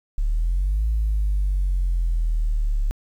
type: exponential two-way sweep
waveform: sine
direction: up then down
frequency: 34.93 to 55 to 34.93 Hz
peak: -17 dBFS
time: 0.18-2.91 s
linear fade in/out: 0 ms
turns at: 0.87 s
effects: tanh soft clip ceiling -15 dBFS + 9-bit